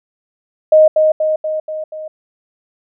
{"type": "tone with echo", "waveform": "sine", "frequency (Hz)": 622.3, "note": "D#5", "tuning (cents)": 0, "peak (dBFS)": -4, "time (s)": [0.72, 0.88], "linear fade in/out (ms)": 5, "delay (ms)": 240, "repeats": 5, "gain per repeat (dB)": -4, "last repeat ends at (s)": 2.08, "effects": []}